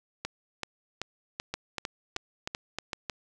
two click trains, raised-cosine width 0.2 ms, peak -15 / -15 dBFS, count 8 / 6, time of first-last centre 0.25-2.932 / 1.54-3.098 s, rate 2.61 / 3.21 Hz, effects none

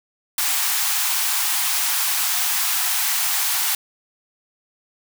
white high-pass noise, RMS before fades -21 dBFS, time 0.38-3.75 s, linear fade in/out 2 ms, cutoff 720 Hz, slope 96 dB/octave, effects none

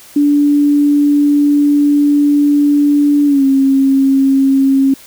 sine tone with pitch glide, 290.1 to 270.7 Hz, D4 to C#4, -21 to -41 cents, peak -7 dBFS, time 0.16-4.94 s, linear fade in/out 5 ms, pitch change -120 cents, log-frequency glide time 3.26-3.44 s, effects white hiss -39 dBFS RMS until 5.06 s

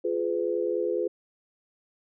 sine chord, F diminished, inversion none, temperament just, 349.2 / 419.1 / 502.9 Hz, F4 / Ab4 / Cb5, 0 / +16 / +31 cents, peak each -29 dBFS, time 0.04-1.08 s, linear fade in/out 10 ms, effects none

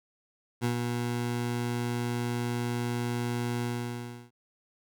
20% pulse tone with ADSR envelope, 120 Hz, B2, 49 cents flat, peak -20 dBFS, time 0.61-4.31 s, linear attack 36 ms, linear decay 100 ms, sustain -4 dB, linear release 680 ms, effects none

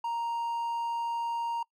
triangle tone, 933 Hz, A#5, 1 cent sharp, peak -27 dBFS, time 0.04-1.63 s, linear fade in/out 5 ms, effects noise-tail reverb RT60 0.1 s tail -25 dB re dry + MP3 96 kbps

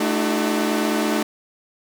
sawtooth tone cluster, 217.9 / 301.3 / 330.6 / 375.2 Hz, A3 / D4 / E4 / F#4, -17 / +44 / +5 / +24 cents, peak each -19 / -19 / -25 / -23 dBFS, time 0-1.23 s, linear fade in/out 5 ms, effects none

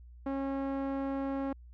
sawtooth tone with low-pass filter, 272.8 Hz, C#4, 28 cents flat, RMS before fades -34 dBFS, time 0.26-1.53 s, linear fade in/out 5 ms, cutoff 1100 Hz, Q 0.75, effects added 60 Hz sine -49 dBFS peak until 1.73 s

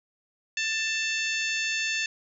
harmonic tone with a mistuned harmonic, 887 Hz, A5, 14 cents sharp, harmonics 2 / 3 / 4 / 5 / 6 / 7 / 8, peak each -31 / -29 / -35 / -37 / -40 / -38 / -41 dBFS, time 0.57-2.06 s, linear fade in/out 2 ms, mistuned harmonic 7, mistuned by +39 cents, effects none

